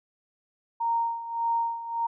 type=tone with tremolo; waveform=sine; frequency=927 Hz; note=A#5; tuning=10 cents flat; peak=-22 dBFS; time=0.8-2.07 s; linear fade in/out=10 ms; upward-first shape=sine; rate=1.7 Hz; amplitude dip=75%; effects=none